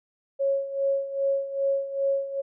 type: tone with tremolo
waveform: sine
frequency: 550 Hz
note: C#5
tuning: 14 cents flat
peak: -20 dBFS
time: 0.39-2.42 s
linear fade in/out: 20 ms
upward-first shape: sine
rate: 2.5 Hz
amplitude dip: 75%
effects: none